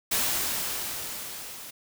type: noise with level ramp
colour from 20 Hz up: white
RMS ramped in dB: -25 to -42 dBFS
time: 0.11-1.71 s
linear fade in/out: 10 ms
effects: none